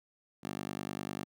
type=tone with high-pass filter; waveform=10% pulse; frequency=50 Hz; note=G1; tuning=35 cents sharp; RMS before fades=-40 dBFS; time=0.43-1.25 s; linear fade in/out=10 ms; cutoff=210 Hz; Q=0.99; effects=none